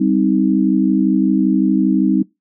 sine chord, C minor, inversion second, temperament just, 196.22 / 261.6 / 314 Hz, G3 / C4 / Eb4, +2 / 0 / +16 cents, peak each -16 dBFS, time 0-2.23 s, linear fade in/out 10 ms, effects noise-tail reverb RT60 0.2 s tail -23 dB re dry

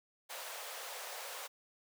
pink high-pass noise, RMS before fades -45 dBFS, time 0.29-1.48 s, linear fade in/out 20 ms, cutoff 480 Hz, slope 48 dB/octave, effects none

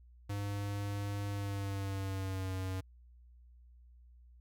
square tone with pitch glide, 101.3 to 93.97 Hz, G#2 to F#2, -43 to +27 cents, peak -36 dBFS, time 0.29-2.81 s, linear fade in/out 10 ms, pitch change -130 cents, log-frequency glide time 1.3-2.53 s, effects added 60 Hz sine -56 dBFS peak until 4.4 s

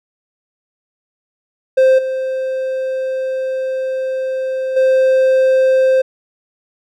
triangle tone with level steps, 523.3 Hz, C5, in tune, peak -5 / -15 / -7 dBFS, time 1.77-6.02 s, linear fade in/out 10 ms, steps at 1.98 / 4.76 s, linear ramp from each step 10 ms, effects none

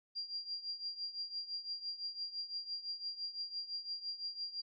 sine tone with tremolo, 4769 Hz, D8, 26 cents sharp, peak -36 dBFS, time 0.15-4.62 s, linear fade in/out 20 ms, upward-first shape triangle, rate 5.9 Hz, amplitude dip 85%, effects none

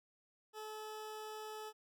20% pulse tone, 431.2 Hz, A4, 35 cents flat, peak -40 dBFS, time 0.53-1.73 s, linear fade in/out 50 ms, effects none

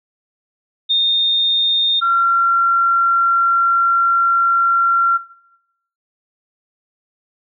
sine tone pair in turn, 3658 / 1370.2 Hz, A#7 / F6, -33 / -33 cents, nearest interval octave + perfect fourth, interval 1700 cents, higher first, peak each -12 dBFS, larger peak neither, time 0.89-2.01 / 2.01-5.18 s, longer second, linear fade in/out 20 ms, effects noise-tail reverb RT60 0.8 s tail -17 dB re dry

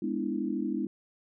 sine chord, E dominant seventh, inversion first, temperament just, 206 / 247.2 / 296.7 / 329.6 Hz, G#3 / B3 / D4 / E4, -14 / +2 / +18 / 0 cents, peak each -34 dBFS, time 0.02-0.87 s, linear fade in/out 5 ms, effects none

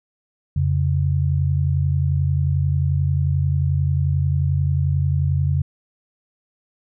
sine tone pair together, 87.31 / 138.59 Hz, F2 / C#3, 0 / 0 cents, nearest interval minor sixth, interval 800 cents, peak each -19 / -19 dBFS, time 0.56-5.62 s, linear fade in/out 5 ms, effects none

